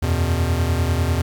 square chord, E suspended second, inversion none, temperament equal, 82.41 / 92.5 / 123.47 Hz, E2 / F#2 / B2, 0 / 0 / 0 cents, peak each -20 / -25 / -25 dBFS, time 0.02-1.22 s, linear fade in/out 10 ms, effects 9-bit

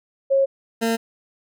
sine / 20% pulse tone pair in turn, 544 / 227.9 Hz, C#5 / A#3, -33 / -39 cents, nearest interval octave + minor third, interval 1506 cents, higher first, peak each -14 dBFS, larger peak neither, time 0.3-0.46 / 0.81-0.97 s, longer neither, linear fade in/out 20 ms, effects none

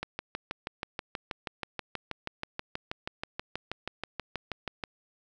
click train, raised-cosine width 0.3 ms, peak -17 dBFS, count 31, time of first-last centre 0.03-4.838 s, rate 6.24 Hz, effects none

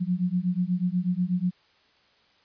sine beating tone pair, 175.8 / 184 Hz, F3 / F#3, +12 / -9 cents, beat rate 8.2 Hz, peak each -26 dBFS, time 0-1.51 s, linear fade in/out 20 ms, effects white hiss -62 dBFS RMS until 2.44 s + resampled to 11025 Hz

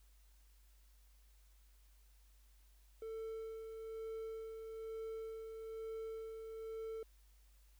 triangle tone with tremolo, 445.5 Hz, A4, 22 cents sharp, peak -40 dBFS, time 3.02-7.03 s, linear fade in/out 2 ms, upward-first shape sine, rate 1.1 Hz, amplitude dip 40%, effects added 50 Hz sine -63 dBFS peak until 7.79 s + white hiss -74 dBFS RMS until 7.79 s

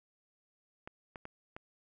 clicks, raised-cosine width 0.5 ms, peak -29 dBFS, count 4, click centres 0.875 / 1.158 / 1.254 / 1.565 s, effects none

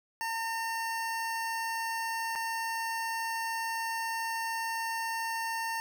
25% pulse tone with dropouts, 909 Hz, A#5, 44 cents flat, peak -28 dBFS, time 0.21-5.8 s, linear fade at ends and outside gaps 0 ms, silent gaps 2.353-2.358 s, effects none

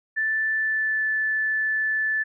sine tone with pitch glide, 1760 to 1746.8 Hz, A6 to A6, 0 to -13 cents, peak -21 dBFS, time 0.16-2.24 s, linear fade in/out 20 ms, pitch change -13 cents, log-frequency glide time 0.54-1.05 s, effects none

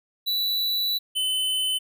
square tone pair in turn, 3951 / 3035 Hz, B7 / F#7, 0 / +43 cents, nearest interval perfect fourth, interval 457 cents, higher first, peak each -23 dBFS, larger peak neither, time 0.26-0.99 / 1.15-1.79 s, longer first, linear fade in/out 20 ms, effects none

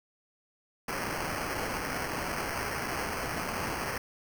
white noise with sample-and-hold, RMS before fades -34 dBFS, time 0.88-3.98 s, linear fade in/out 5 ms, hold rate 3675 Hz, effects none

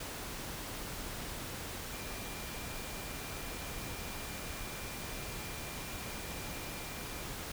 sine tone in noise, 2387 Hz, D7, 28 cents sharp, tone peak -52 dBFS, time 1.92-7.23 s, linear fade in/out 5 ms, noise pink, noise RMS -42 dBFS, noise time 0-7.52 s, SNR -13 dB, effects none

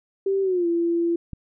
sine tone with pitch glide, 389.9 to 339.4 Hz, G4 to F4, -9 to -49 cents, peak -19 dBFS, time 0.26-1.16 s, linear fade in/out 5 ms, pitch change -240 cents, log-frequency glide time 0.42-0.67 s
click, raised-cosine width 5 ms, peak -21 dBFS, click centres 1.333 s
effects none

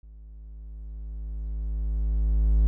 triangle tone with level ramp, 53 Hz, G#1, 36 cents sharp, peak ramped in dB -42 to -14 dBFS, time 0.03-2.67 s, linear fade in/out 0 ms, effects none

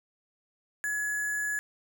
sine tone with sample-and-hold, 1689 Hz, G#6, 29 cents sharp, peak -28 dBFS, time 0.84-1.59 s, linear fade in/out 0 ms, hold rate 8820 Hz, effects none

